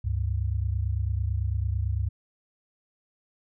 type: tone pair together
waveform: sine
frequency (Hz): 71 / 99.99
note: C#2 / G2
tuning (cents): +42 / +35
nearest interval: tritone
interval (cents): 593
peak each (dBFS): -27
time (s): 0.04-2.09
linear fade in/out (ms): 10
effects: none